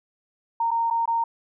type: tone with dropouts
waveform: sine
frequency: 923 Hz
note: A#5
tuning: 17 cents flat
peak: -20 dBFS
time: 0.6-1.24 s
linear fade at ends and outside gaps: 5 ms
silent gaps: 0.708-0.713 / 0.902-0.908 / 1.057-1.076 s
effects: none